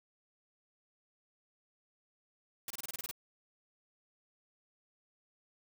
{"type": "noise bursts", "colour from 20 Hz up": "white", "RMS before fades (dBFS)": -41, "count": 9, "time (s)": [2.68, 3.112], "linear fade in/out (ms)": 2, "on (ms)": 24, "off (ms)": 27, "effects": []}